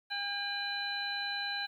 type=harmonic tone with a mistuned harmonic; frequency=805 Hz; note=G5; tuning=46 cents sharp; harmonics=1 / 2 / 3 / 4 / 5; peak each=-41 / -37 / -45 / -46 / -37 dBFS; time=0.1-1.67 s; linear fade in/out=20 ms; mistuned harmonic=4; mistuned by=-130 cents; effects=11-bit